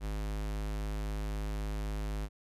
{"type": "tone", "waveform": "square", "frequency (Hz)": 51.91, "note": "G#1", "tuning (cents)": 0, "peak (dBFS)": -34, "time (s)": [0, 2.29], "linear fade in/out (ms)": 50, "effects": ["resampled to 32000 Hz"]}